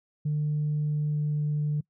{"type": "tone with pitch glide", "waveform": "sine", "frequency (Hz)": [150, 149.05], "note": ["D3", "D3"], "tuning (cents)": [37, 26], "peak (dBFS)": -23, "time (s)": [0.25, 1.81], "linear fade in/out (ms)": 10, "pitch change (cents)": -11, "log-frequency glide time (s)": [0.86, 1.5], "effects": ["noise-tail reverb RT60 0.1 s tail -24 dB re dry", "tanh soft clip ceiling -21 dBFS"]}